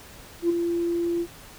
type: tone with ADSR envelope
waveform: sine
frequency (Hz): 342.1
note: F4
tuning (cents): -36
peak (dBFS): -15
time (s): 0.42-1.27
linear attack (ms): 77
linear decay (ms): 12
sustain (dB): -7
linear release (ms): 61
effects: tanh soft clip ceiling -14 dBFS + pink hiss -46 dBFS RMS until 1.58 s